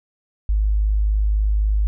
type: tone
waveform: sine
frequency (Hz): 51.91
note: G#1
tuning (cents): 0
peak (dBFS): -15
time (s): 0.49-1.87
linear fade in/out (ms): 0
effects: none